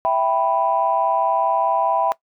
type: chord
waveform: sine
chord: E minor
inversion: none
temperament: equal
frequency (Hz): 659.3 / 784 / 987.8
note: E5 / G5 / B5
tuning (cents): 0 / 0 / 0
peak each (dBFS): -20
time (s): 0.05-2.12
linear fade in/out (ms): 0
effects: noise-tail reverb RT60 0.1 s tail -20 dB re dry + tanh soft clip ceiling -6 dBFS